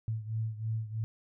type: beating tone pair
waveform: sine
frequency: 110 / 113.1 Hz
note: A2 / A2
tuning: 0 / +48 cents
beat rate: 3.1 Hz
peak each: -33 / -37 dBFS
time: 0.08-1.04 s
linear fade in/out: 0 ms
effects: none